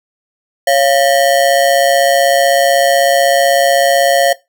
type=ring-modulated tone; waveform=square; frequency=622.3 Hz; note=D#5; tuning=in tune; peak=-6 dBFS; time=0.67-4.33 s; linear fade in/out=5 ms; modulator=68 Hz; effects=noise-tail reverb RT60 0.2 s tail -18 dB re dry